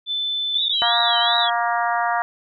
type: tone with pitch glide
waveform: sine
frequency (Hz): 3520 to 3906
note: A7 to B7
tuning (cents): 0 to -20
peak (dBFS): -21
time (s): 0.06-1.48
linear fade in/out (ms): 50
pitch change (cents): +180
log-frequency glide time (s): 0.68-0.74
type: tone with vibrato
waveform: sine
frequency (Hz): 3404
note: G#7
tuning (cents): +42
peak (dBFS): -21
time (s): 0.54-1.5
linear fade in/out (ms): 5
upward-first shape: triangle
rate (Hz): 2.7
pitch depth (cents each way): 220
type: harmonic tone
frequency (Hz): 235.3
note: A#3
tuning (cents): +16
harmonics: 3 / 4 / 5 / 6 / 7 / 8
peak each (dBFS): -22 / -24 / -26 / -28 / -29 / -30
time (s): 0.82-2.22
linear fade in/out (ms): 0
effects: none